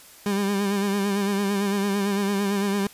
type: tone with vibrato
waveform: 30% pulse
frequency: 200 Hz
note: G3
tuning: 35 cents sharp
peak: -19 dBFS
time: 0.26-2.87 s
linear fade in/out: 2 ms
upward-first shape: sine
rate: 8.9 Hz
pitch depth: 46 cents each way
effects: white hiss -48 dBFS RMS until 2.93 s + resampled to 32000 Hz